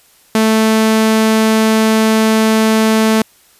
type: tone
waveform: sawtooth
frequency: 220 Hz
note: A3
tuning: in tune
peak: -5 dBFS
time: 0.35-3.22 s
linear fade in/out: 2 ms
effects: white hiss -49 dBFS RMS until 3.59 s + resampled to 32000 Hz